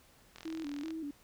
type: click train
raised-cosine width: 0.2 ms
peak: -30 dBFS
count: 24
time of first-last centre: 0.36-0.906 s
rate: 42.1 Hz
type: tone with vibrato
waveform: sine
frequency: 304 Hz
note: D#4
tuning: 40 cents flat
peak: -37 dBFS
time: 0.45-1.11 s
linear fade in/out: 5 ms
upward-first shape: square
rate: 2.6 Hz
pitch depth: 97 cents each way
effects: pink hiss -63 dBFS RMS until 1.23 s